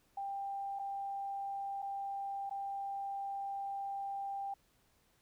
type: tone with dropouts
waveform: sine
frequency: 792 Hz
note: G5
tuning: 18 cents sharp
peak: -37 dBFS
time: 0.17-4.54 s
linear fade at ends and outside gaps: 5 ms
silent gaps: 0.79-0.794 / 1.821-1.825 / 2.496-2.509 s
effects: pink hiss -72 dBFS RMS until 5.21 s